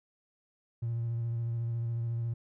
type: tone with vibrato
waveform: triangle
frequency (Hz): 116.54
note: A#2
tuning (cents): 0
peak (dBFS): -27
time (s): 0.82-2.34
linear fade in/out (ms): 10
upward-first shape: square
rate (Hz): 14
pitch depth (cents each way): 17
effects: tanh soft clip ceiling -26 dBFS